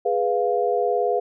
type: chord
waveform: sine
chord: F diminished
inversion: first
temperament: equal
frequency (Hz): 415.3 / 493.9 / 698.5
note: Ab4 / Cb5 / F5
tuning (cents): 0 / 0 / 0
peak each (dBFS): -23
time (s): 0.05-1.2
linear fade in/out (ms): 10
effects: none